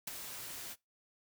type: noise with ADSR envelope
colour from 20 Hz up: white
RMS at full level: -37 dBFS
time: 0.07-0.76 s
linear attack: 6 ms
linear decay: 19 ms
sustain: -8 dB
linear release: 42 ms
effects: noise-tail reverb RT60 0.2 s tail -23 dB re dry